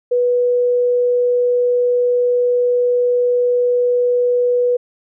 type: tone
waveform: sine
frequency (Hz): 490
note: B4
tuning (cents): -14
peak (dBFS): -12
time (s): 0.11-4.77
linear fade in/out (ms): 10
effects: none